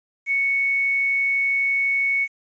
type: tone with quantisation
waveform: sine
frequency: 2217 Hz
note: C#7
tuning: in tune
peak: -18 dBFS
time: 0.26-2.28 s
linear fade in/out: 50 ms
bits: 8
effects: resampled to 16000 Hz